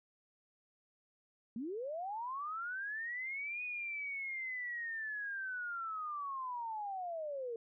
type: linear two-way sweep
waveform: sine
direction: up then down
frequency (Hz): 210.9 to 2489 to 449.2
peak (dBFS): -38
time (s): 1.56-7.56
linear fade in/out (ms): 2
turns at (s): 3.63
effects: none